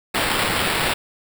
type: noise with sample-and-hold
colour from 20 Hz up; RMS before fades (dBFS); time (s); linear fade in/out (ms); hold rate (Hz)
white; -21; 0.14-0.94; 10; 6300
effects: none